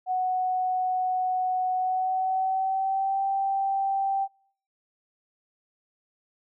sine tone with pitch glide, 740 to 781.7 Hz, F#5 to G5, 0 to -5 cents, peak -23 dBFS, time 0.06-4.28 s, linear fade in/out 50 ms, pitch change +95 cents, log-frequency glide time 1.75-3.23 s, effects noise-tail reverb RT60 0.6 s tail -26 dB re dry

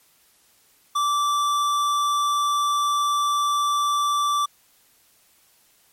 sine tone with tanh clipping, 1166 Hz, D6, 13 cents flat, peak -21 dBFS, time 0.95-4.46 s, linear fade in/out 10 ms, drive 17 dB, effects white hiss -59 dBFS RMS until 5.92 s + MP3 64 kbps

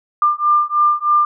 sine beating tone pair, 1194 / 1197.2 Hz, D6 / D6, +28 / +33 cents, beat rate 3.2 Hz, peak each -15 / -15 dBFS, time 0.22-1.25 s, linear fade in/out 2 ms, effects none

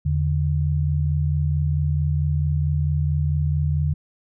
sine tone pair together, 82.32 / 146.83 Hz, E2 / D3, -2 / 0 cents, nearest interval minor seventh, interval 1002 cents, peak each -21 dBFS, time 0.05-3.94 s, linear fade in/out 10 ms, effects none

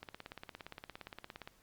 click train, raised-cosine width 0.3 ms, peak -29 dBFS, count 26, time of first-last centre 0.03-1.475 s, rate 17.3 Hz, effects pink hiss -68 dBFS RMS until 1.62 s + Opus 48 kbps

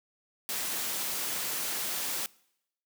white noise, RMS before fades -33 dBFS, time 0.49-2.26 s, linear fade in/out 0 ms, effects noise-tail reverb RT60 0.8 s tail -24 dB re dry + high-pass 150 Hz 12 dB/octave

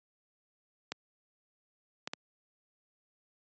clicks, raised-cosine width 0.2 ms, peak -18 dBFS, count 3, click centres 0.92 / 2.075 / 2.135 s, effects high-pass 150 Hz 12 dB/octave + resampled to 16000 Hz

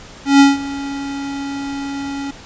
square tone with ADSR envelope, 278.4 Hz, C#4, 8 cents sharp, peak -5 dBFS, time 0.25-2.31 s, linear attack 150 ms, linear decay 170 ms, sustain -18 dB, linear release 6 ms, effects pink hiss -38 dBFS RMS until 2.45 s + resampled to 16000 Hz

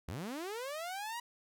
sawtooth linear sweep, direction up, 65.1 to 972 Hz, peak -35 dBFS, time 0.08-1.2 s, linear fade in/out 5 ms, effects none

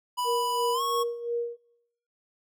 square tone with pitch glide, 987.8 to 1102.4 Hz, B5 to C#6, 0 to -10 cents, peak -27 dBFS, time 0.17-1.04 s, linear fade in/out 20 ms, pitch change +190 cents, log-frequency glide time 0.73-0.82 s
sine tone with tremolo, 472.4 Hz, A#4, 23 cents sharp, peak -25 dBFS, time 0.24-1.57 s, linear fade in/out 50 ms, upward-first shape sine, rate 2.9 Hz, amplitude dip 70%
effects noise-tail reverb RT60 0.9 s tail -26 dB re dry

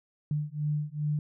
sine beating tone pair, 148.2 / 150.7 Hz, D3 / D3, +16 / +45 cents, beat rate 2.5 Hz, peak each -31 dBFS, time 0.31-1.19 s, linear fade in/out 2 ms, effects none

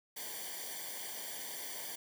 white noise with comb filter, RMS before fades -43 dBFS, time 0.16-1.96 s, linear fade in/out 10 ms, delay 0.76 ms, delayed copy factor -0.9, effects none

